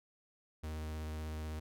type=tone with vibrato; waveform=45% pulse; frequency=77.78 Hz; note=D#2; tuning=in tune; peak=-39 dBFS; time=0.63-1.6 s; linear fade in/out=10 ms; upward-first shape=sine; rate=16 Hz; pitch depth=20 cents each way; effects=none

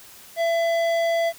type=tone with tanh clipping; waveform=sine; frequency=670 Hz; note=E5; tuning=28 cents sharp; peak=-21 dBFS; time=0.36-1.33 s; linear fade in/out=50 ms; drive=14 dB; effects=white hiss -46 dBFS RMS until 1.38 s

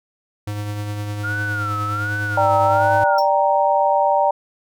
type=tone with tremolo; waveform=square; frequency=103.83 Hz; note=G#2; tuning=in tune; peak=-23 dBFS; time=0.47-3.04 s; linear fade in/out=5 ms; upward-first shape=triangle; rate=9.8 Hz; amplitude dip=35%
type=tone with vibrato; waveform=sine; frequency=1392 Hz; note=F6; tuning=6 cents flat; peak=-22 dBFS; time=1.23-3.19 s; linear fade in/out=20 ms; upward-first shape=sine; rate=1.3 Hz; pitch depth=130 cents each way
type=chord; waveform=sine; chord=G minor; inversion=second; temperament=equal; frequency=587.3 / 784 / 932.3 Hz; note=D5 / G5 / Bb5; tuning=0 / 0 / 0 cents; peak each=-18 dBFS; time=2.37-4.31 s; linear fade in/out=5 ms
type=tone with exponential decay; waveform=square; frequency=5450 Hz; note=F8; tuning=43 cents flat; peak=-24 dBFS; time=3.18-3.29 s; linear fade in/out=5 ms; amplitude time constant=23 ms
effects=none

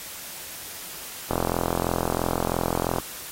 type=click train; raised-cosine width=1 ms; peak=-10 dBFS; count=73; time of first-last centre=1.31-2.984 s; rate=43 Hz; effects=white hiss -38 dBFS RMS until 3.31 s + AAC 48 kbps

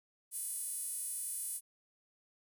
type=tone with high-pass filter; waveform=sawtooth; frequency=495.9 Hz; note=B4; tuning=7 cents sharp; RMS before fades=-40 dBFS; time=0.31-1.61 s; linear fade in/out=50 ms; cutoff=10000 Hz; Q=5.9; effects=none

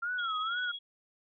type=tone with vibrato; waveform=sine; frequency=1365 Hz; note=F6; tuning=40 cents flat; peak=-31 dBFS; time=0.02-0.72 s; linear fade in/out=10 ms; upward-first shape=sine; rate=2.1 Hz; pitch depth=150 cents each way
type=tone with tremolo; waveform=sine; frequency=3322 Hz; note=G#7; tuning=in tune; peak=-35 dBFS; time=0.18-0.79 s; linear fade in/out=10 ms; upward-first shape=triangle; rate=18 Hz; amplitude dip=60%
effects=none

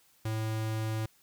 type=tone; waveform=square; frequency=110 Hz; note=A2; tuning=in tune; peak=-31 dBFS; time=0.25-1.06 s; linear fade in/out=5 ms; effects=white hiss -65 dBFS RMS until 1.22 s

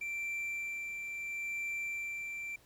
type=tone with tremolo; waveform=triangle; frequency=2349 Hz; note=D7; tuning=in tune; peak=-33 dBFS; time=0.01-2.56 s; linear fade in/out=5 ms; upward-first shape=sine; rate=0.74 Hz; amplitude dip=35%; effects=pink hiss -64 dBFS RMS until 2.65 s

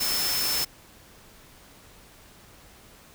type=tone in noise; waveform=sine; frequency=5274 Hz; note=E8; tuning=in tune; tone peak=-27 dBFS; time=0-0.65 s; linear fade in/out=10 ms; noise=white; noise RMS=-28 dBFS; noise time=0-0.65 s; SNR=-2 dB; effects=pink hiss -52 dBFS RMS until 3.14 s

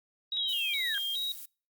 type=tone with vibrato; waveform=sine; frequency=3500 Hz; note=A7; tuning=10 cents flat; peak=-30 dBFS; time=0.32-1.32 s; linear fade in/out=2 ms; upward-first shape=square; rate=2.4 Hz; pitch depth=150 cents each way
type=linear sweep; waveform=sine; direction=down; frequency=3452 to 1568 Hz; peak=-32 dBFS; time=0.37-0.98 s; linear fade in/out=0 ms
type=noise; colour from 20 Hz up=violet; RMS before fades=-43 dBFS; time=0.48-1.46 s; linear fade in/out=10 ms
effects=noise-tail reverb RT60 0.4 s tail -26 dB re dry + Opus 48 kbps

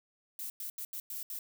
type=noise bursts at uneven times; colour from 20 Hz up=violet; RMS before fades=-40 dBFS; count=6; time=0.39-0.5 / 0.6-0.7 / 0.78-0.85 / 0.93-1 / 1.1-1.23 / 1.3-1.39 s; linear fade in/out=2 ms; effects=none

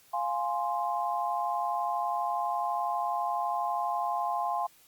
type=chord; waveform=sine; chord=F minor; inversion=none; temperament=equal; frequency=698.5 / 830.6 / 1046.5 Hz; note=F5 / Ab5 / C6; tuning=0 / 0 / 0 cents; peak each=-32 dBFS; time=0.13-4.67 s; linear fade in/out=10 ms; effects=white hiss -60 dBFS RMS until 4.87 s + Opus 48 kbps

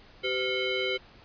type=tone with frequency modulation; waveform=sine; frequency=1281 Hz; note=E6; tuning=50 cents flat; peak=-26 dBFS; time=0.23-0.98 s; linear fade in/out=20 ms; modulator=895 Hz; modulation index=2.5; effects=pink hiss -54 dBFS RMS until 1.24 s + resampled to 11025 Hz

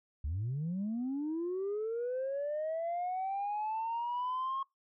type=linear sweep; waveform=sine; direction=up; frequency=66 to 1086 Hz; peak=-31 dBFS; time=0.24-4.63 s; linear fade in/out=5 ms; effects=noise-tail reverb RT60 0.2 s tail -24 dB re dry + tanh soft clip ceiling -30 dBFS

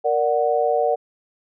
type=chord; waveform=sine; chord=Bb augmented; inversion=none; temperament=equal; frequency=466.2 / 587.3 / 740 Hz; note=Bb4 / D5 / F#5; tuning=0 / 0 / 0 cents; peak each=-21 dBFS; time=0.04-0.96 s; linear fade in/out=20 ms; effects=none

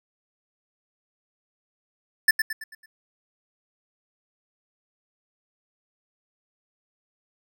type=tone with echo; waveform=square; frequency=1760 Hz; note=A6; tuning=in tune; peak=-14 dBFS; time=2.28-2.31 s; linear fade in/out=5 ms; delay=110 ms; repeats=5; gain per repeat=-7 dB; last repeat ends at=2.86 s; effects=none

